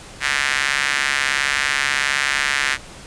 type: tone with high-pass filter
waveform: square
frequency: 69.3 Hz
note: C#2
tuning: in tune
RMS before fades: -20 dBFS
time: 0.2-2.78 s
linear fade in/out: 50 ms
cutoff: 1800 Hz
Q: 2.4
effects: pink hiss -39 dBFS RMS until 3.06 s + resampled to 22050 Hz